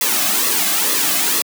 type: noise with flanger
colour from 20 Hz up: white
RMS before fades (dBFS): -17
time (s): 0.01-1.42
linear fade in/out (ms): 2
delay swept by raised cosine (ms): 1.3 to 2.19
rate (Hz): 2.2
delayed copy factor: -0.65
effects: high-pass 200 Hz 12 dB/octave